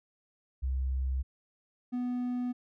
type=tone pair in turn; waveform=sine / triangle; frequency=65.41 / 247 Hz; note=C2 / B3; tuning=0 / 0 cents; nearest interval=octave + major seventh; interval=2300 cents; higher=second; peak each=-28 dBFS; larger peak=neither; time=0.62-1.23 / 1.92-2.53 s; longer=neither; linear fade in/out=20 ms; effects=none